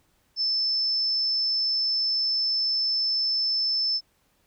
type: tone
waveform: sine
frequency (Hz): 5274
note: E8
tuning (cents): 0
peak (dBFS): -22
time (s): 0.36-4.01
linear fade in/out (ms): 50
effects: pink hiss -67 dBFS RMS until 4.46 s